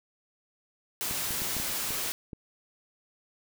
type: noise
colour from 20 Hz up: white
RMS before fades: -32 dBFS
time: 1.01-2.12 s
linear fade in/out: 0 ms
type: clicks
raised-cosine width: 3 ms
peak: -26 dBFS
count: 7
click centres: 1.111 / 1.308 / 1.419 / 1.567 / 1.6 / 1.906 / 2.332 s
effects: none